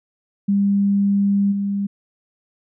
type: tone with level steps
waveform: sine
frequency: 200 Hz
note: G3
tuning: 35 cents sharp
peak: -14 / -19 dBFS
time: 0.48-1.87 s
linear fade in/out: 10 ms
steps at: 1.51 s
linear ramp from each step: 20 ms
effects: none